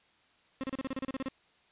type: tone bursts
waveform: 35% pulse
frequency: 265.8 Hz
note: C4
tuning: 27 cents sharp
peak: -31 dBFS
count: 12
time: 0.61-1.285 s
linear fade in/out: 0 ms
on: 26 ms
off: 33 ms
effects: white hiss -66 dBFS RMS until 1.71 s + resampled to 8000 Hz